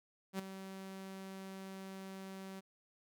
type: tone with ADSR envelope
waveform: sawtooth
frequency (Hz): 191.8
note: G3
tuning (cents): -37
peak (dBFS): -31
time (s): 0.33-2.61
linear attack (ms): 61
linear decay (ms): 8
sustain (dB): -11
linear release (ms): 23
effects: none